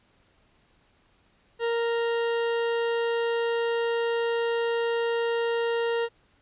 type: tone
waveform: 40% pulse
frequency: 465.6 Hz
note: A#4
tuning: 2 cents flat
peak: -23 dBFS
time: 1.59-6.09 s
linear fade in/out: 50 ms
effects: pink hiss -64 dBFS RMS until 6.41 s + resampled to 8000 Hz